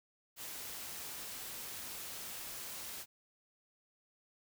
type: noise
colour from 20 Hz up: white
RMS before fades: -45 dBFS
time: 0.36-3.06 s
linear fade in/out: 50 ms
effects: none